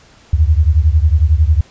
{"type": "beating tone pair", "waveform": "sine", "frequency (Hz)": [73.42, 84.42], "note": ["D2", "E2"], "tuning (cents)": [0, 42], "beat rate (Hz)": 11, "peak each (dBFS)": [-10, -12], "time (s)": [0.33, 1.61], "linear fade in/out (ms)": 5, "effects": ["pink hiss -46 dBFS RMS until 1.7 s", "resampled to 16000 Hz"]}